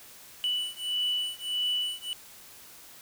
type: beating tone pair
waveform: triangle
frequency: 2965 / 2966.6 Hz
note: F#7 / F#7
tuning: +3 / +4 cents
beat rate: 1.6 Hz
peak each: -29 dBFS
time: 0.44-2.13 s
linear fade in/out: 0 ms
effects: tanh soft clip ceiling -19 dBFS + white hiss -50 dBFS RMS until 3.01 s